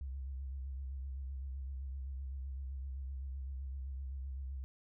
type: tone with vibrato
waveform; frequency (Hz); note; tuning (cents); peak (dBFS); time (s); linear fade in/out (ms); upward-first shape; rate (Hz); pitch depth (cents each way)
sine; 66.8; C2; +36; -39; 0.01-4.64; 0; sine; 7.8; 62
effects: none